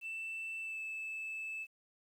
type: tone with pitch glide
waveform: sine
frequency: 2660 to 2622 Hz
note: E7 to E7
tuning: +15 to -10 cents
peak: -37 dBFS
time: 0.01-1.67 s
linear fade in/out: 50 ms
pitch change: -25 cents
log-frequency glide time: 0.6-0.8 s
effects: tanh soft clip ceiling -37 dBFS + 11-bit